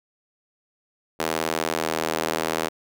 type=tone with high-pass filter; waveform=square; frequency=40.17 Hz; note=E1; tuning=44 cents flat; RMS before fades=-26 dBFS; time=1.19-2.69 s; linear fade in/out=10 ms; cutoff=440 Hz; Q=0.9; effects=none